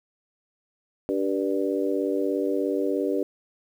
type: harmonic tone with a mistuned harmonic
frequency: 96.9 Hz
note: G2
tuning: 20 cents flat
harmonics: 3 / 4 / 5 / 6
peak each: -27 / -27 / -28 / -32 dBFS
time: 1.09-3.23 s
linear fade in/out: 0 ms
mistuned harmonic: 6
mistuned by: +28 cents
effects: 9-bit